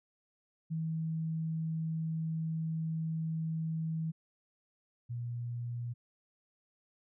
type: tone pair in turn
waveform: sine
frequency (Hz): 160.9 / 119.87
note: E3 / A#2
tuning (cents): -42 / +49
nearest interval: perfect fourth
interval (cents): 509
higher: first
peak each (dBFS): -32 / -35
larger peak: first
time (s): 0.7-4.12 / 5.09-5.94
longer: first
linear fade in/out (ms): 20
effects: none